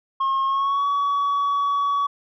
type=tone with pitch glide; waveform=sine; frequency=1078 to 1131.6 Hz; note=C#6 to C#6; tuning=-49 to +35 cents; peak=-16 dBFS; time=0.2-2.07 s; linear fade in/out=10 ms; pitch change=+84 cents; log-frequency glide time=0.46-0.86 s; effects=tanh soft clip ceiling -18 dBFS